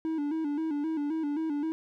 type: tone with vibrato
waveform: triangle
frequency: 304.9 Hz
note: D#4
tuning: 35 cents flat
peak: -26 dBFS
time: 0.05-1.72 s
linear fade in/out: 0 ms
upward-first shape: square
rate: 3.8 Hz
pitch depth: 87 cents each way
effects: none